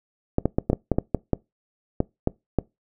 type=clicks; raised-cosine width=2 ms; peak=-6 dBFS; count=12; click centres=0.384 / 0.456 / 0.585 / 0.7 / 0.731 / 0.917 / 0.985 / 1.147 / 1.333 / 2.004 / 2.274 / 2.587 s; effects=noise-tail reverb RT60 0.2 s tail -23 dB re dry